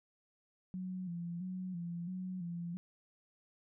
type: tone with vibrato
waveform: sine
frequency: 178 Hz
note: F3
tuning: 33 cents sharp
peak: -38 dBFS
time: 0.74-2.77 s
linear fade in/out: 0 ms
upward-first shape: square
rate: 1.5 Hz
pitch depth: 63 cents each way
effects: none